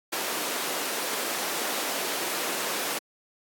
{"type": "high-pass noise", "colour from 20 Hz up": "pink", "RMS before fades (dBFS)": -30, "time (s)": [0.12, 2.99], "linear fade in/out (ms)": 10, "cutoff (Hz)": 330, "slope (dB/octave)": 12, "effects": ["high-pass 200 Hz 12 dB/octave", "AAC 64 kbps"]}